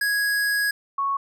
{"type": "tone pair in turn", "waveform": ["square", "sine"], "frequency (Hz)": [1661.2, 1106.6], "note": ["G#6", "C#6"], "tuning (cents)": [0, -3], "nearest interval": "perfect fifth", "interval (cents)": 703, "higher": "first", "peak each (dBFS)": -21, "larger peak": "neither", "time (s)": [[0.01, 0.71], [0.98, 1.17]], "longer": "first", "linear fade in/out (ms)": 5, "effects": []}